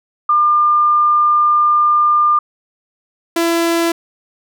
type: tone pair in turn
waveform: sine / sawtooth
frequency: 1200 / 335.8 Hz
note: D6 / E4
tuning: +37 / +32 cents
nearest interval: octave + minor seventh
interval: 2205 cents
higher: first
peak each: -9 dBFS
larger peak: neither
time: 0.29-2.39 / 3.36-3.92 s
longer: first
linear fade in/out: 5 ms
effects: none